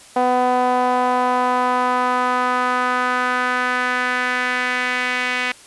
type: tone with band-pass filter sweep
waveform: sawtooth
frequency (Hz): 250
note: B3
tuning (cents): +21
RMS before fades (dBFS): -19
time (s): 0.16-5.52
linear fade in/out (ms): 5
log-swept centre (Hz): 740 to 2200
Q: 2.4
effects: white hiss -44 dBFS RMS until 5.66 s + resampled to 24000 Hz